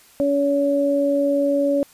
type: tone pair together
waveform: sine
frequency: 282.6 / 565.2 Hz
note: C#4 / C#5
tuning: +34 / +34 cents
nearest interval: octave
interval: 1200 cents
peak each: -20 / -18 dBFS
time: 0.2-1.83 s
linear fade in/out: 0 ms
effects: white hiss -51 dBFS RMS until 1.93 s + resampled to 32000 Hz